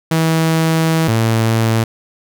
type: tone pair in turn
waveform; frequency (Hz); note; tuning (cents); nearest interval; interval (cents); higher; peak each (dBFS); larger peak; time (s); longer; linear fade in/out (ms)
sawtooth; 161.8 / 112.91; E3 / A2; -32 / +45; tritone; 623; first; -8; neither; 0.11-1.08 / 1.08-1.84; first; 5
effects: none